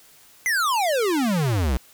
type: exponential sweep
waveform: square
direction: down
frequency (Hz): 2093 to 58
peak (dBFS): -20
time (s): 0.46-1.77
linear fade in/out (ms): 0
effects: white hiss -52 dBFS RMS until 1.93 s